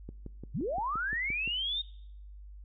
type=click train; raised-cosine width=3 ms; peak=-29 dBFS; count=9; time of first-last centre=0.09-1.476 s; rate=5.77 Hz
type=linear sweep; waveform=sine; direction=up; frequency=97.2 to 3729 Hz; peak=-30 dBFS; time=0.54-1.82 s; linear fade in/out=10 ms
effects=noise-tail reverb RT60 0.7 s tail -22 dB re dry + added 50 Hz sine -45 dBFS peak until 2.64 s

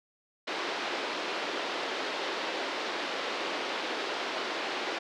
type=band-pass noise; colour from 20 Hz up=pink; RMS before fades=-34 dBFS; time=0.47-4.99 s; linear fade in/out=10 ms; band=320 to 4500 Hz; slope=24 dB/octave; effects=none

